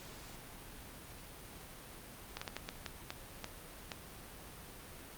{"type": "slowing click train", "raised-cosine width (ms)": 0.2, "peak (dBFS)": -22, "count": 9, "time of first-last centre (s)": [2.37, 3.918], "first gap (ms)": 45, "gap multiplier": 1.4, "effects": ["pink hiss -51 dBFS RMS until 5.17 s", "Opus 48 kbps"]}